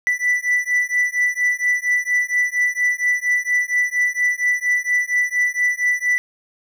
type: beating tone pair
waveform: triangle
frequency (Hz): 1974 / 1978.3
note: B6 / B6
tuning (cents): -1 / +2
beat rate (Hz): 4.3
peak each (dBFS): -18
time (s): 0.07-6.18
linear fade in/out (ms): 0
effects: none